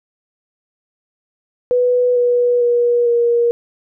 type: tone with pitch steps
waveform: sine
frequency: 493.9 / 486.8 / 479.8 / 473 Hz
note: B4 / B4 / A#4 / A#4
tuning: 0 / -25 / +50 / +25 cents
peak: -11 dBFS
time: 1.71-3.51 s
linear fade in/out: 0 ms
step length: 450 ms
effects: none